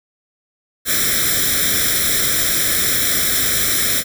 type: noise with comb filter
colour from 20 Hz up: white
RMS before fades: -17 dBFS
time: 0.85-4.04 s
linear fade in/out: 50 ms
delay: 0.54 ms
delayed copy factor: +1
effects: none